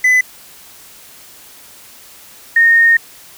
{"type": "tone pair in turn", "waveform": ["triangle", "sine"], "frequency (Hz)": [2007, 1844.5], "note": ["B6", "A#6"], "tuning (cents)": [27, -19], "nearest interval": "minor second", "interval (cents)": 146, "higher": "first", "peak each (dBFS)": -6, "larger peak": "neither", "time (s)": [[0.04, 0.21], [2.56, 2.97]], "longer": "second", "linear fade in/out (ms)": 5, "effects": ["white hiss -40 dBFS RMS until 3.37 s"]}